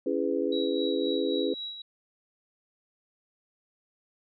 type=chord; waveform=sine; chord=C# minor seventh; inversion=none; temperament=just; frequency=277.2 / 332.6 / 415.8 / 498.9 Hz; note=C#4 / E4 / G#4 / B4; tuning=0 / +16 / +2 / +17 cents; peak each=-31 / -31 / -30 / -31 dBFS; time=0.06-1.54 s; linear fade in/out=5 ms
type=tone with tremolo; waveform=sine; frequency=3879 Hz; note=B7; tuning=32 cents flat; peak=-33 dBFS; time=0.52-1.82 s; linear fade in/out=5 ms; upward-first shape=sine; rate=3.8 Hz; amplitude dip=55%
effects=none